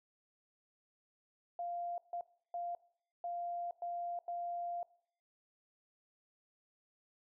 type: tone bursts at uneven times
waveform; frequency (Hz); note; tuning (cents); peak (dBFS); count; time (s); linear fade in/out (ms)
sine; 696; F5; -6; -37; 6; 1.59-1.98 / 2.13-2.21 / 2.54-2.75 / 3.24-3.71 / 3.82-4.19 / 4.28-4.83; 2
effects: noise-tail reverb RT60 0.6 s tail -21 dB re dry